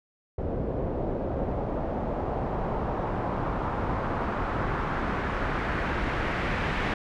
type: noise with low-pass filter sweep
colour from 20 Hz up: pink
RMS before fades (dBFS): -29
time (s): 0.38-6.94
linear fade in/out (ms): 5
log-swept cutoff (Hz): 510 to 2200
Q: 1.5
effects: none